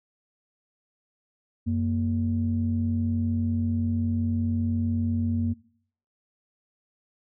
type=tone pair together; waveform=sine; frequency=92.51 / 233.1 Hz; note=F#2 / A#3; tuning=0 / 0 cents; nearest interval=octave + major third; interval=1600 cents; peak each=-25 dBFS; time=1.66-5.54 s; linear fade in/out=20 ms; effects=noise-tail reverb RT60 0.6 s tail -22 dB re dry + tanh soft clip ceiling -15 dBFS